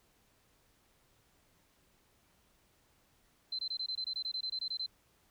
sine tone bursts, 4081 Hz, C8, 44 cents flat, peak -34 dBFS, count 15, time 3.52-4.863 s, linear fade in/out 5 ms, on 69 ms, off 22 ms, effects pink hiss -70 dBFS RMS until 5.3 s

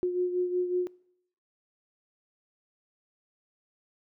sine beating tone pair, 359.3 / 364.7 Hz, F4 / F#4, +49 / -25 cents, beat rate 5.4 Hz, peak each -26 / -34 dBFS, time 0.03-0.87 s, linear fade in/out 0 ms, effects noise-tail reverb RT60 0.7 s tail -23 dB re dry

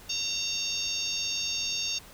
harmonic tone, 917 Hz, A#5, 29 cents flat, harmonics 3 / 4 / 5 / 6 / 7, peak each -35 / -35 / -35 / -35 / -35 dBFS, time 0.09-1.99 s, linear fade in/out 10 ms, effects pink hiss -50 dBFS RMS until 2.13 s

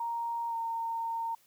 sine tone with pitch glide, 932.3 to 916.3 Hz, A#5 to A#5, 0 to -30 cents, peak -31 dBFS, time 0-1.35 s, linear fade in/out 5 ms, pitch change -30 cents, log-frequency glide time 0.49-0.55 s, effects white hiss -65 dBFS RMS until 1.46 s

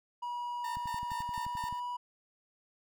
triangle tone with pitch glide, 966 to 977.2 Hz, B5 to B5, -39 to -19 cents, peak -33 dBFS, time 0.22-1.97 s, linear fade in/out 10 ms, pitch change +20 cents, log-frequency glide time 1.26-1.8 s
30% pulse tone with tremolo, 909 Hz, A#5, 44 cents flat, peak -37 dBFS, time 0.64-1.8 s, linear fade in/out 5 ms, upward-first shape square, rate 4.3 Hz, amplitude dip 75%
click train, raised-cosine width 5 ms, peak -34 dBFS, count 12, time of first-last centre 0.77-1.727 s, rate 11.5 Hz
effects none

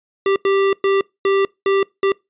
square tone bursts at uneven times, 392 Hz, G4, in tune, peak -14 dBFS, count 6, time 0.26-0.36 / 0.45-0.73 / 0.84-1.01 / 1.25-1.45 / 1.66-1.83 / 2.03-2.12 s, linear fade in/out 2 ms, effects noise-tail reverb RT60 0.2 s tail -24 dB re dry + resampled to 8000 Hz

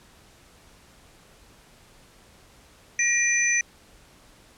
sine tone cluster, 1903 / 2388 / 6030 Hz, A#6 / D7 / F#8, +35 / +28 / +32 cents, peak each -24 dBFS, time 2.99-3.61 s, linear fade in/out 2 ms, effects pink hiss -54 dBFS RMS until 4.57 s + low-pass 11000 Hz 12 dB/octave

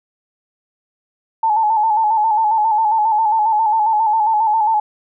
sine tone with vibrato, 870 Hz, A5, 20 cents flat, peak -12 dBFS, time 1.43-4.8 s, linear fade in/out 5 ms, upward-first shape square, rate 7.4 Hz, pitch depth 50 cents each way, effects none

